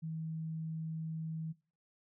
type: tone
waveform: sine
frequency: 160.3 Hz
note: E3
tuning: 48 cents flat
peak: -37 dBFS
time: 0.02-1.53 s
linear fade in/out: 20 ms
effects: noise-tail reverb RT60 0.4 s tail -21 dB re dry